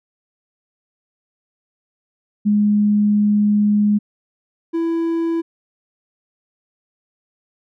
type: tone pair in turn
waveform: sine / triangle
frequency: 207.9 / 331.9 Hz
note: G#3 / E4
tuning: +2 / +12 cents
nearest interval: minor sixth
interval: 810 cents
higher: second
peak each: -12 / -15 dBFS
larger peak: first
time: 2.45-3.99 / 4.73-5.42 s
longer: first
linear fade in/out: 20 ms
effects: none